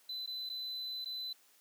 triangle tone with dropouts, 4018 Hz, B7, 29 cents sharp, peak -37 dBFS, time 0.09-1.33 s, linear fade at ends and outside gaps 5 ms, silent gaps 0.262-0.274 / 0.492-0.498 / 1.047-1.057 s, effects white hiss -66 dBFS RMS until 1.6 s + high-pass 300 Hz 12 dB/octave

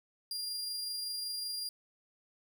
sawtooth tone with amplitude modulation, 4800 Hz, D8, 37 cents sharp, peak -32 dBFS, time 0.31-1.69 s, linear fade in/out 2 ms, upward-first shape sine, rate 25.3 Hz, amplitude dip 25%, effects none

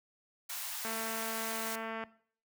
white high-pass noise, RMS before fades -40 dBFS, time 0.49-1.76 s, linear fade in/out 10 ms, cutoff 660 Hz, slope 48 dB/octave
click train, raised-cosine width 0.5 ms, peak -25 dBFS, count 267, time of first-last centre 0.85-2.038 s, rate 224 Hz
effects noise-tail reverb RT60 0.5 s tail -18 dB re dry + high-pass 80 Hz 12 dB/octave

